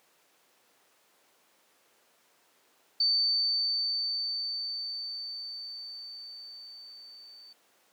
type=tone with level ramp; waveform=sine; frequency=4556 Hz; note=C#8; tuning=47 cents sharp; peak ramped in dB=-22 to -49 dBFS; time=3-7.53 s; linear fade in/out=5 ms; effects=pink hiss -65 dBFS RMS until 7.92 s + high-pass 400 Hz 12 dB/octave